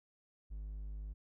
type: tone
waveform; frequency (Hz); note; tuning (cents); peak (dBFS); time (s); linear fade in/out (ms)
triangle; 51.3; G#1; -21; -39; 0.5-1.14; 20
effects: none